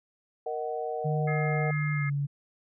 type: chord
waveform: sine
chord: D# minor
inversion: second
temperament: just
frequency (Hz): 466.7 / 622.3 / 746.7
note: A#4 / D#5 / F#5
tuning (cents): +2 / 0 / +16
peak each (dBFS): -33 / -36 / -34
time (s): 0.46-1.71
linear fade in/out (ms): 5
type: tone with pitch glide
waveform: sine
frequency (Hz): 150.2 to 142.26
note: D3 to C#3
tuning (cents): +39 to +45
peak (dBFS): -26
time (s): 1.04-2.27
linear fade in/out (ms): 20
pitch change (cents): -94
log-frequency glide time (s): 1.93-2.08
type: harmonic tone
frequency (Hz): 422.9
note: G#4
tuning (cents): +31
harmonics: 3 / 4 / 5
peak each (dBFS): -40 / -40 / -34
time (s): 1.27-2.1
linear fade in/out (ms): 10
effects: none